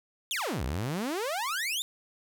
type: exponential two-way sweep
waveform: sawtooth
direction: down then up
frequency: 3729 to 58.27 to 3729 Hz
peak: -26 dBFS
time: 0.31-1.82 s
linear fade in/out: 0 ms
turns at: 0.64 s
effects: none